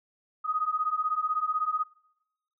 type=beating tone pair; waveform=sine; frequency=1241 / 1257 Hz; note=D#6 / D#6; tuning=-5 / +17 cents; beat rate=16 Hz; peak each=-30 / -28 dBFS; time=0.44-1.84 s; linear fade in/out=20 ms; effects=noise-tail reverb RT60 0.9 s tail -22 dB re dry